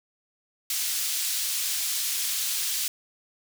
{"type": "high-pass noise", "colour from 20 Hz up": "pink", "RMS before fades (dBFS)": -28, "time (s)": [0.7, 2.88], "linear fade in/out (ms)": 2, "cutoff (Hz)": 4000, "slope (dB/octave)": 12, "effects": []}